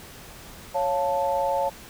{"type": "chord", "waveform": "sine", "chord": "Db augmented", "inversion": "none", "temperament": "equal", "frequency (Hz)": [554.4, 698.5, 880], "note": ["Db5", "F5", "A5"], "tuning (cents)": [0, 0, 0], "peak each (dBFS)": [-25, -29, -25], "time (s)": [0.74, 1.7], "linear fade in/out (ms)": 20, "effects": ["pink hiss -44 dBFS RMS until 1.89 s"]}